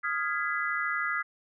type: chord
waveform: sine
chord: F half-diminished seventh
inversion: third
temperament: equal with one note detuned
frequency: 1244.5 / 1396.9 / 1661.2 / 2003 Hz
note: Eb6 / F6 / Ab6 / Cb7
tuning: 0 / 0 / 0 / +24 cents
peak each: -33 dBFS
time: 0.03-1.23 s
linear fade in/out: 20 ms
effects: none